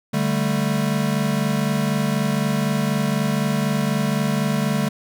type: chord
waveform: square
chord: D suspended fourth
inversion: none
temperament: equal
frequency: 146.83 / 196 / 220 Hz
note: D3 / G3 / A3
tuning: 0 / 0 / 0 cents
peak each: -24 dBFS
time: 0.13-4.89 s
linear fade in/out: 10 ms
effects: none